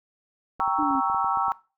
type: clicks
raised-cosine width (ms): 2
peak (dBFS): -31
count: 11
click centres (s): 0.596 / 0.678 / 0.79 / 0.827 / 0.908 / 0.953 / 1.099 / 1.146 / 1.245 / 1.373 / 1.482
type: chord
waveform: sine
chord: G diminished seventh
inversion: none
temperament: equal with one note detuned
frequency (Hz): 784 / 932.3 / 1113.2 / 1318.5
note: G5 / Bb5 / Db6 / Fb6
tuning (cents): 0 / 0 / +7 / 0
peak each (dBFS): -27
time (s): 0.6-1.52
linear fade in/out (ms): 0
type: exponential sweep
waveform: sine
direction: down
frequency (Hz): 305.7 to 263.1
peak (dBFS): -25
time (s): 0.78-1.01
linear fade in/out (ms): 20
effects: noise-tail reverb RT60 0.3 s tail -19 dB re dry